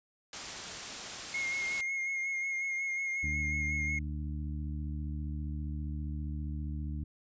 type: noise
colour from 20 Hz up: white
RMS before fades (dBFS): -40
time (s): 0.33-1.81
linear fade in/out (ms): 2
type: tone with vibrato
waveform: triangle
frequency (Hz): 2150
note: C7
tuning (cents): +47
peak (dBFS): -30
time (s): 1.34-3.99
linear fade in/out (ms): 5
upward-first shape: sine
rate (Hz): 5.5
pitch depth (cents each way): 26
type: harmonic tone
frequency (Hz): 75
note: D2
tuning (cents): +37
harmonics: 1 / 2 / 3 / 4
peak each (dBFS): -35 / -41 / -45 / -47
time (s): 3.23-7.04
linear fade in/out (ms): 5
effects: resampled to 16000 Hz